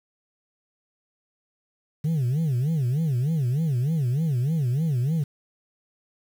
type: tone with vibrato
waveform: sine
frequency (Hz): 141.2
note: C#3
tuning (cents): +32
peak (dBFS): -18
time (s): 2.04-5.24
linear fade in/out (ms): 10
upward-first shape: sine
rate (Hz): 3.3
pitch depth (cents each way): 280
effects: tanh soft clip ceiling -20 dBFS + 8-bit